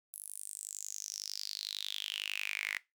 sawtooth tone with high-pass filter sweep, 51 Hz, G#1, 31 cents flat, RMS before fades -41 dBFS, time 0.13-2.78 s, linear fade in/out 10 ms, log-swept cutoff 11000 to 2000 Hz, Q 7.6, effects noise-tail reverb RT60 0.2 s tail -19 dB re dry

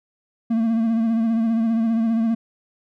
triangle tone with vibrato, 226.7 Hz, A#3, 48 cents flat, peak -15 dBFS, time 0.5-2.35 s, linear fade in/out 10 ms, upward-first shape sine, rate 15 Hz, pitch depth 41 cents each way, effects none

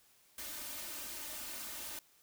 white noise with comb filter, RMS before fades -44 dBFS, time 0.38-1.99 s, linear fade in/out 2 ms, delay 3.3 ms, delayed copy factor +0.7, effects white hiss -67 dBFS RMS until 2.22 s

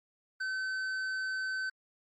triangle tone with tanh clipping, 1530 Hz, G6, 42 cents flat, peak -34 dBFS, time 0.4-1.7 s, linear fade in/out 10 ms, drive 14 dB, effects low-pass 7000 Hz 12 dB/octave + Opus 48 kbps

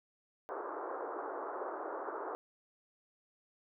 pink band-pass noise, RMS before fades -41 dBFS, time 0.49-2.35 s, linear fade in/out 0 ms, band 340 to 1400 Hz, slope 48 dB/octave, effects none

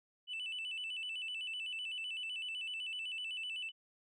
sine tone with vibrato, 2815 Hz, F7, 13 cents sharp, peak -37 dBFS, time 0.27-3.72 s, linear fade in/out 50 ms, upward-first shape square, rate 7.9 Hz, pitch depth 100 cents each way, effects tanh soft clip ceiling -36 dBFS

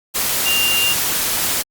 sine tone in noise, 2794 Hz, F7, in tune, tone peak -16 dBFS, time 0.45-0.94 s, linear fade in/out 20 ms, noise white, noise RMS -19 dBFS, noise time 0.14-1.63 s, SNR 0 dB, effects Opus 48 kbps

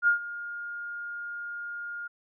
sine tone with ADSR envelope, 1417 Hz, F6, 25 cents sharp, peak -17 dBFS, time 0.02-2.08 s, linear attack 55 ms, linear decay 110 ms, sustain -17 dB, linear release 14 ms, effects none

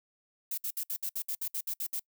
violet noise bursts, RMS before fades -34 dBFS, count 12, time 0.51-1.996 s, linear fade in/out 5 ms, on 67 ms, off 62 ms, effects noise-tail reverb RT60 0.1 s tail -26 dB re dry

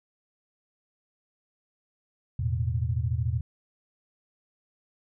sine chord, E suspended fourth, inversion none, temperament equal, 82.41 / 110 / 123.47 Hz, E2 / A2 / B2, 0 / 0 / 0 cents, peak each -29 dBFS, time 2.39-3.41 s, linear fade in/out 5 ms, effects none

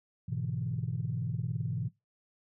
sine chord, E dominant seventh, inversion first, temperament equal, 103.83 / 123.47 / 146.83 / 164.81 Hz, G#2 / B2 / D3 / E3, 0 / 0 / 0 / 0 cents, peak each -37 / -34 / -39 / -37 dBFS, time 0.28-1.89 s, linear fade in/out 10 ms, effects noise-tail reverb RT60 0.2 s tail -20 dB re dry + tanh soft clip ceiling -22 dBFS

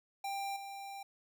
square tone with level steps, 791 Hz, G5, 15 cents sharp, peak -37 / -44 dBFS, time 0.24-1.03 s, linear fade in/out 5 ms, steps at 0.56 s, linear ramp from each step 5 ms, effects none

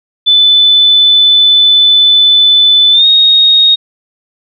sine tone with pitch glide, 3504 to 3734 Hz, A7 to A#7, -8 to +2 cents, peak -3 dBFS, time 0.26-3.76 s, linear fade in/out 20 ms, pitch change +110 cents, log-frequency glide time 2.92-3.06 s, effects none

